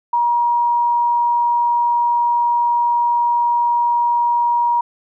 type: tone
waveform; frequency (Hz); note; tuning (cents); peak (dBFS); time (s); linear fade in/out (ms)
sine; 952; A#5; +36; -13; 0.13-4.81; 5
effects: none